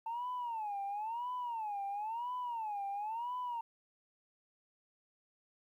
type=tone with vibrato; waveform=sine; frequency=890 Hz; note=A5; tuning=20 cents sharp; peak=-35 dBFS; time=0.06-3.61 s; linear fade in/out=5 ms; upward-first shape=sine; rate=0.98 Hz; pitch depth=200 cents each way; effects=tanh soft clip ceiling -33 dBFS + 12-bit